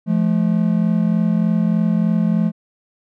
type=tone pair together; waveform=triangle; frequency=171.9 / 215.2 Hz; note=F3 / A3; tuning=-27 / -38 cents; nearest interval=major third; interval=389 cents; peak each=-15 dBFS; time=0.06-2.52 s; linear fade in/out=50 ms; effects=none